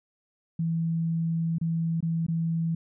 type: tone with dropouts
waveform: sine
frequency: 164.81 Hz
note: E3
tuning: in tune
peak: -24 dBFS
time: 0.59-2.75 s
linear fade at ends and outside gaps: 5 ms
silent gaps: 1.584-1.612 / 2.006-2.026 / 2.266-2.283 s
effects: none